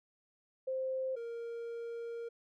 sine / triangle tone pair in turn, 523.3 / 466.2 Hz, C5 / A#4, 0 / 0 cents, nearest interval major second, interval 200 cents, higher first, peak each -33 / -37 dBFS, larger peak first, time 0.67-1.16 / 1.16-2.29 s, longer second, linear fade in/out 10 ms, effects none

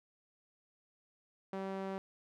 sawtooth tone with band-pass filter, 192.7 Hz, G3, 29 cents flat, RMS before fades -40 dBFS, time 1.53-1.98 s, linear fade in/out 0 ms, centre 580 Hz, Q 0.71, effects none

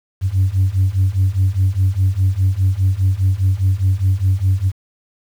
sine beating tone pair, 92.5 / 97.4 Hz, F#2 / G2, 0 / -11 cents, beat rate 4.9 Hz, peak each -15 / -14 dBFS, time 0.21-4.72 s, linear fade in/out 50 ms, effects tanh soft clip ceiling -8 dBFS + 7-bit

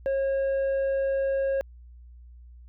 triangle tone with tanh clipping, 543 Hz, C#5, 36 cents flat, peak -24 dBFS, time 0.06-1.61 s, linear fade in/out 0 ms, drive 9 dB, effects added 60 Hz sine -45 dBFS peak until 2.68 s

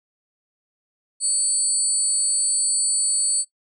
sine tone cluster, 4449 / 8050 / 9310 Hz, C#8 / B8 / D9, +5 / +32 / -16 cents, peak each -27 / -20 / -24 dBFS, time 1.2-3.45 s, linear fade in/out 50 ms, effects noise-tail reverb RT60 0.1 s tail -18 dB re dry

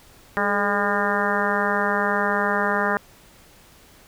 harmonic tone with a mistuned harmonic, 202.4 Hz, G#3, 44 cents flat, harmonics 1 / 2 / 3 / 4 / 5 / 6 / 7 / 8 / 9, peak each -28 / -28 / -28 / -28 / -28 / -28 / -28 / -28 / -28 dBFS, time 0.37-2.97 s, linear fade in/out 0 ms, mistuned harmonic 2, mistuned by +63 cents, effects pink hiss -51 dBFS RMS until 4.07 s

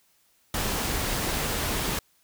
pink noise, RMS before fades -28 dBFS, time 0.54-1.99 s, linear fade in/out 2 ms, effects white hiss -65 dBFS RMS until 2.23 s

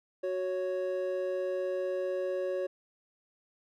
triangle tone pair together, 370 / 554.4 Hz, F#4 / C#5, 0 / 0 cents, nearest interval perfect fifth, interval 700 cents, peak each -32 / -30 dBFS, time 0.23-2.67 s, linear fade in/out 10 ms, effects none

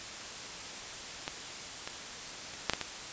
clicks, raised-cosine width 0.2 ms, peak -16 / -19 / -27 / -8 / -11 / -16 dBFS, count 6, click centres 1.279 / 1.875 / 2.537 / 2.697 / 2.735 / 2.813 s, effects white hiss -42 dBFS RMS until 3.12 s + resampled to 16000 Hz

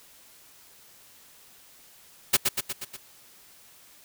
white noise with echo, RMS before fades -19 dBFS, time 2.33-2.37 s, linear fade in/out 10 ms, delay 120 ms, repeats 5, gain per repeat -4 dB, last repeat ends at 2.97 s, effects white hiss -54 dBFS RMS until 4.04 s

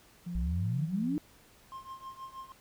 sine tone with pitch glide, 174.61 to 172.41 Hz, F3 to F3, 0 to -22 cents, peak -35 dBFS, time 0.26-1.18 s, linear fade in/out 10 ms, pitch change -22 cents, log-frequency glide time 0.53-0.64 s
sine exponential sweep, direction up, 56 to 312.9 Hz, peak -29 dBFS, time 0.35-1.18 s, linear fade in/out 0 ms
triangle tone with tremolo, 1060 Hz, C6, 22 cents sharp, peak -37 dBFS, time 1.72-2.52 s, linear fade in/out 0 ms, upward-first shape triangle, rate 6.3 Hz, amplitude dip 90%
effects pink hiss -60 dBFS RMS until 2.6 s

